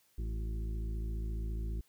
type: harmonic tone with a mistuned harmonic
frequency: 54.6 Hz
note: A1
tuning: 13 cents flat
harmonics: 1 / 2 / 3 / 4 / 6 / 7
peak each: -34 / -45 / -49 / -51 / -52 / -55 dBFS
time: 0.18-1.81 s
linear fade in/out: 5 ms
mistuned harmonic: 7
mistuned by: -17 cents
effects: white hiss -70 dBFS RMS until 1.88 s